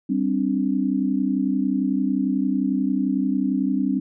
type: chord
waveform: sine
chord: G suspended fourth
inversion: none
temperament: equal with one note detuned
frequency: 196 / 262.5 / 293.7 Hz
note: G3 / C4 / D4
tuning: 0 / +6 / 0 cents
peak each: -24 / -22 / -25 dBFS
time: 0.09-4 s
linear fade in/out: 10 ms
effects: none